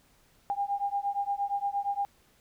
sine beating tone pair, 800 / 808.6 Hz, G5 / G#5, +35 / -46 cents, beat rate 8.6 Hz, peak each -31 dBFS, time 0.5-2.05 s, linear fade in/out 0 ms, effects pink hiss -64 dBFS RMS until 2.4 s

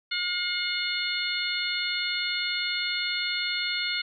harmonic tone with a mistuned harmonic, 715 Hz, F5, 41 cents sharp, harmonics 2 / 3 / 4 / 5 / 6, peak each -34 / -31 / -34 / -33 / -32 dBFS, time 0.11-4.02 s, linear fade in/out 10 ms, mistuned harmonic 4, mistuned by +36 cents, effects none

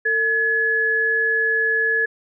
sine tone pair together, 450.3 / 1700 Hz, A4 / G#6, +40 / +40 cents, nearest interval octave + major seventh, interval 2300 cents, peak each -25 / -17 dBFS, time 0.05-2.06 s, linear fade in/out 10 ms, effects none

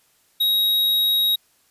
square tone, 3801 Hz, A#7, 33 cents sharp, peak -17 dBFS, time 0.4-1.36 s, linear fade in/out 10 ms, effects white hiss -61 dBFS RMS until 1.7 s + resampled to 32000 Hz

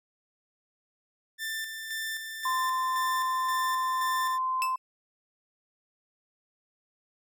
sawtooth tone with tremolo, 1779 Hz, A6, 19 cents sharp, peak -28 dBFS, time 1.38-4.39 s, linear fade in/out 50 ms, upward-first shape square, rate 1.9 Hz, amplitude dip 45%
sine tone, 1035 Hz, C6, 19 cents flat, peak -26 dBFS, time 2.45-4.76 s, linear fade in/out 5 ms
sawtooth tone with exponential decay, 2637 Hz, E7, in tune, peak -23 dBFS, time 4.62-4.78 s, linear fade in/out 0 ms, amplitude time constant 34 ms
effects none

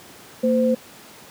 sine tone pair together, 229.2 / 514 Hz, A#3 / C5, -29 / -31 cents, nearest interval octave + major second, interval 1398 cents, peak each -18 dBFS, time 0.43-0.75 s, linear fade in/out 10 ms, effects pink hiss -44 dBFS RMS until 1.3 s + high-pass 150 Hz 12 dB/octave

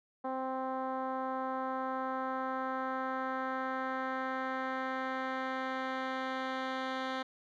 10% pulse tone with low-pass filter sweep, 261.6 Hz, C4, in tune, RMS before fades -36 dBFS, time 0.24-7.23 s, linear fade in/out 10 ms, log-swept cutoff 880 to 3100 Hz, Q 1.5, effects none

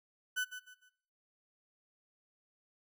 35% pulse tone with echo, 1500 Hz, F#6, 23 cents sharp, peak -30 dBFS, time 0.36-0.45 s, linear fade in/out 20 ms, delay 150 ms, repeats 3, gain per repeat -10 dB, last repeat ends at 0.9 s, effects noise-tail reverb RT60 0.7 s tail -23 dB re dry

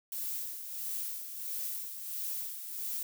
violet noise with tremolo, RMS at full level -36 dBFS, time 0.12-3.03 s, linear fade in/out 2 ms, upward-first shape sine, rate 1.5 Hz, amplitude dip 55%, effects none

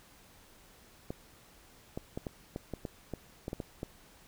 clicks, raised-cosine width 2 ms, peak -23 dBFS, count 12, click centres 1.105 / 1.975 / 2.175 / 2.268 / 2.561 / 2.737 / 2.852 / 3.137 / 3.481 / 3.531 / 3.602 / 3.831 s, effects pink hiss -59 dBFS RMS until 4.27 s

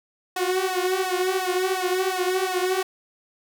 sawtooth tone with flanger, 370.5 Hz, F#4, 2 cents sharp, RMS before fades -24 dBFS, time 0.36-2.83 s, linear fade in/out 5 ms, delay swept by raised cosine 1.1 to 6 ms, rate 2.8 Hz, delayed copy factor +0.9, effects none

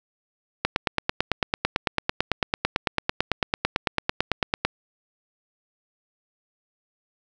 click train, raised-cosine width 0.3 ms, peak -4 dBFS, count 37, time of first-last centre 0.65-4.65 s, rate 9 Hz, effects none

